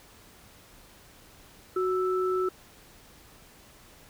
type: tone pair together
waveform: sine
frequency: 370 / 1319.3 Hz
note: F#4 / E6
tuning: 0 / +1 cents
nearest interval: octave + minor seventh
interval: 2201 cents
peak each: -25 / -31 dBFS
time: 1.76-2.49 s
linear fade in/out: 5 ms
effects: pink hiss -54 dBFS RMS until 4.09 s